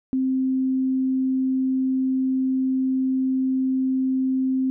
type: tone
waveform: sine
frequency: 261.7 Hz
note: C4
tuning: in tune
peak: -19 dBFS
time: 0.13-4.7 s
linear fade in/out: 0 ms
effects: none